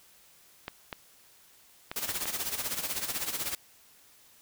clicks, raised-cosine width 0.3 ms, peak -19 dBFS, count 5, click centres 0.681 / 0.928 / 1.915 / 2.092 / 2.256 s
white noise with tremolo, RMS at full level -31 dBFS, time 1.96-3.55 s, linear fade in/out 2 ms, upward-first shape sine, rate 16 Hz, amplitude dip 70%
effects white hiss -59 dBFS RMS until 4.41 s

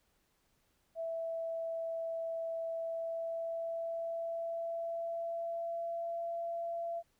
sine tone with pitch glide, 659.3 to 677.4 Hz, E5 to E5, 0 to +47 cents, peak -35 dBFS, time 0.95-7.03 s, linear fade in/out 50 ms, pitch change +47 cents, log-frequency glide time 2.67-6.3 s, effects pink hiss -75 dBFS RMS until 7.19 s

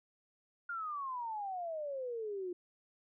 sine exponential sweep, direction down, 1428 to 349 Hz, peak -37 dBFS, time 0.69-2.53 s, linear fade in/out 5 ms, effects none

